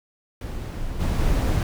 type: noise with level steps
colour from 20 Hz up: brown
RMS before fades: -30 / -22 / -20 dBFS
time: 0.41-1.63 s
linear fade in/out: 2 ms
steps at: 0.99 / 1.18 s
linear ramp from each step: 20 ms
effects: none